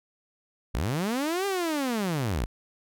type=linear two-way sweep; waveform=sawtooth; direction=up then down; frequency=42.72 to 404.4 to 42.72 Hz; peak=-22 dBFS; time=0.74-2.46 s; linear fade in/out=10 ms; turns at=1.46 s; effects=none